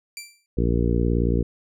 15% pulse tone with exponential decay, 2349 Hz, D7, in tune, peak -24 dBFS, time 0.17-0.46 s, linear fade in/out 1 ms, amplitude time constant 61 ms
harmonic tone, 58.5 Hz, A#1, 7 cents sharp, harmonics 1 / 2 / 3 / 4 / 5 / 6 / 7 / 8, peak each -22 / -25 / -27 / -28 / -29 / -30 / -30 / -31 dBFS, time 0.57-1.43 s, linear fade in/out 10 ms
effects none

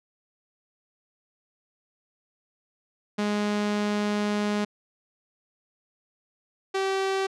sawtooth tone pair in turn, 207.7 / 386 Hz, G#3 / G4, 0 / -27 cents, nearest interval major seventh, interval 1073 cents, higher second, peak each -20 dBFS, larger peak neither, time 3.18-4.65 / 6.74-7.27 s, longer first, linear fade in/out 10 ms, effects low-pass 6000 Hz 12 dB/octave

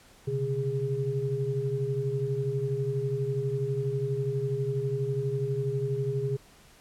sine tone cluster, 128.4 / 140.6 / 410.3 Hz, C3 / C#3 / G#4, -32 / +25 / -21 cents, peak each -31 / -32 / -30 dBFS, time 0.27-6.37 s, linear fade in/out 10 ms, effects pink hiss -56 dBFS RMS until 6.8 s + low-pass 12000 Hz 12 dB/octave

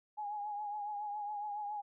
sine tone with vibrato, 830.6 Hz, G#5, in tune, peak -37 dBFS, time 0.17-1.82 s, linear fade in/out 20 ms, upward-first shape triangle, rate 7.2 Hz, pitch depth 50 cents each way, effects none

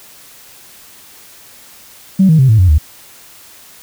sine tone with pitch steps, 191.3 / 159.02 / 132.18 / 109.87 / 91.33 / 75.92 Hz, G3 / D#3 / C3 / A2 / F#2 / D#2, -42 / +38 / +18 / -2 / -22 / -42 cents, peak -4 dBFS, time 2.19-2.784 s, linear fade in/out 10 ms, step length 99 ms, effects tanh soft clip ceiling 0 dBFS + white hiss -40 dBFS RMS until 3.82 s

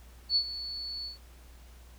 sine tone with ADSR envelope, 4435 Hz, C#8, in tune, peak -21 dBFS, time 0.29-1.18 s, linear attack 69 ms, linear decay 73 ms, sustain -14 dB, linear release 130 ms, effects added 60 Hz sine -50 dBFS peak until 1.98 s + pink hiss -59 dBFS RMS until 1.98 s

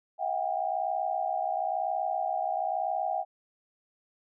sine tone cluster, 646 / 733 / 794 Hz, E5 / F#5 / G5, -35 / -16 / +22 cents, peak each -34 / -31 / -31 dBFS, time 0.18-3.25 s, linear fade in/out 50 ms, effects none

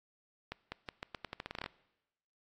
accelerating click train, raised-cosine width 0.3 ms, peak -23 dBFS, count 15, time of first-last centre 0.52-1.661 s, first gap 200 ms, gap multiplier 0.84, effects noise-tail reverb RT60 1.0 s tail -21 dB re dry + AAC 48 kbps

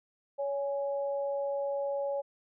sine tone pair together, 560.6 / 830.6 Hz, C#5 / G#5, +19 / 0 cents, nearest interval perfect fifth, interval 681 cents, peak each -30 / -40 dBFS, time 0.38-2.22 s, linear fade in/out 20 ms, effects none

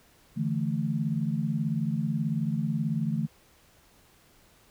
sine chord, D suspended second, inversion none, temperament just, 146.83 / 165.19 / 220.2 Hz, D3 / E3 / A3, 0 / +4 / +2 cents, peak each -30 dBFS, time 0.36-3.27 s, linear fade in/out 20 ms, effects pink hiss -60 dBFS RMS until 4.7 s

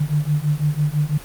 sine beating tone pair, 146 / 152 Hz, D3 / D#3, -10 / -40 cents, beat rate 6 Hz, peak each -20 dBFS, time 0-1.18 s, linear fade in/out 10 ms, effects pink hiss -39 dBFS RMS until 1.24 s + Opus 32 kbps

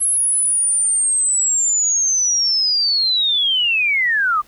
sine linear sweep, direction down, 10880 to 1160 Hz, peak -14 dBFS, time 0-4.42 s, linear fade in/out 20 ms, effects pink hiss -51 dBFS RMS until 4.47 s

